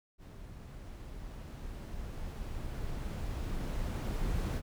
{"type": "noise with level ramp", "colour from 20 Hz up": "brown", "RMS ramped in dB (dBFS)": [-48, -32], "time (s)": [0.18, 4.62], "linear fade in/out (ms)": 50, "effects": []}